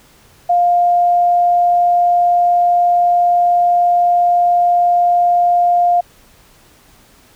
sine tone, 703 Hz, F5, 11 cents sharp, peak -9 dBFS, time 0.49-6.01 s, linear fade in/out 10 ms, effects pink hiss -48 dBFS RMS until 7.35 s

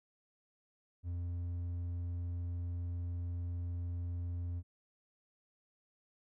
sine tone with hard clipping, 87.31 Hz, F2, in tune, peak -37 dBFS, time 1.03-4.63 s, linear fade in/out 50 ms, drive 3 dB, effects none

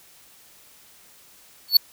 square tone with exponential growth, 4435 Hz, C#8, in tune, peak -7 dBFS, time 1.68-1.77 s, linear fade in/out 5 ms, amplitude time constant 18 ms, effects white hiss -52 dBFS RMS until 1.92 s

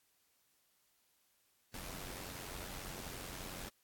pink noise with amplitude modulation, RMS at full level -44 dBFS, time 1.74-3.69 s, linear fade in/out 2 ms, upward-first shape sine, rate 91.3 Hz, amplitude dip 55%, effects white hiss -75 dBFS RMS until 3.83 s + AAC 64 kbps

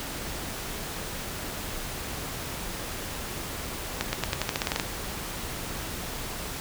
accelerating click train, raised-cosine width 0.2 ms, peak -8 dBFS, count 12, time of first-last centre 4.01-4.798 s, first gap 120 ms, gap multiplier 0.89, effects pink hiss -35 dBFS RMS until 6.6 s

